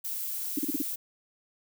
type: noise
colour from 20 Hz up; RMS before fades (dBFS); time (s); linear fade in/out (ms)
violet; -34; 0.04-0.96; 10
type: tone bursts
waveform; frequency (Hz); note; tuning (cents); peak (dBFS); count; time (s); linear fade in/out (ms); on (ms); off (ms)
sine; 289.9; D4; -22; -25; 5; 0.57-0.819; 5; 21; 36
effects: none